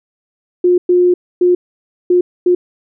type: tone bursts at uneven times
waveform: sine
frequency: 357.2 Hz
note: F4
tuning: 39 cents sharp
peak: -7 dBFS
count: 5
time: 0.64-0.78 / 0.89-1.14 / 1.41-1.55 / 2.1-2.21 / 2.46-2.55 s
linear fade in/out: 5 ms
effects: none